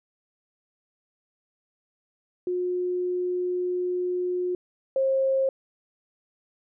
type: tone pair in turn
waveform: sine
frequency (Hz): 360 / 534.4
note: F#4 / C5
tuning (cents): -47 / +36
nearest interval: perfect fifth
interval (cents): 683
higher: second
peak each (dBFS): -24 / -20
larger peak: second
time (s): 2.47-4.55 / 4.96-5.49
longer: first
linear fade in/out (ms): 2
effects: none